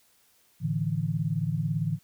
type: chord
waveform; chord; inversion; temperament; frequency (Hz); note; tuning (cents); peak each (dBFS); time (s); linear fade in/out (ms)
sine; A suspended fourth; none; equal; 110 / 146.83 / 164.81; A2 / D3 / E3; 0 / 0 / 0; -32 / -29 / -29; 0.6-1.99; 50
effects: white hiss -64 dBFS RMS until 2.03 s